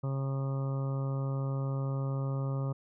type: harmonic tone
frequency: 135.9 Hz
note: C#3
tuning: 34 cents flat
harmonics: 1 / 2 / 3 / 4 / 5 / 6 / 7 / 8 / 9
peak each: -30 / -43 / -45 / -43 / -53 / -54 / -52 / -52 / -48 dBFS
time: 0.03-2.73 s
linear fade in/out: 10 ms
effects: none